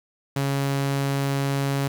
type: tone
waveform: sawtooth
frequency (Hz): 138.59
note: C#3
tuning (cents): 0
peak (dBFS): -18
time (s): 0.36-1.88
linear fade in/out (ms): 5
effects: 8-bit